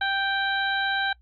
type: harmonic tone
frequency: 784 Hz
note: G5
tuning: in tune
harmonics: 1 / 2 / 3 / 4 / 5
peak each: -28 / -25 / -39 / -35 / -32 dBFS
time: 0.01-1.13 s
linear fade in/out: 5 ms
effects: noise-tail reverb RT60 0.1 s tail -23 dB re dry + added 60 Hz sine -54 dBFS peak until 1.21 s